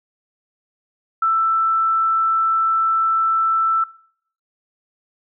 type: tone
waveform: sine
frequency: 1327 Hz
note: E6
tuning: 11 cents sharp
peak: -14 dBFS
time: 1.22-3.84 s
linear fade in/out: 5 ms
effects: noise-tail reverb RT60 0.6 s tail -20 dB re dry